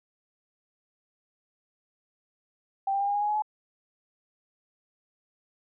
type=tone with pitch steps; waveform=sine; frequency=783 / 792.6 / 802.2 / 812 / 821.9 / 832 / 842.1 / 852.4 Hz; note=G5 / G5 / G5 / G#5 / G#5 / G#5 / G#5 / G#5; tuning=-2 / +19 / +40 / -39 / -18 / +3 / +24 / +45 cents; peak=-24 dBFS; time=2.87-3.422 s; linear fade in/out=5 ms; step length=69 ms; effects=none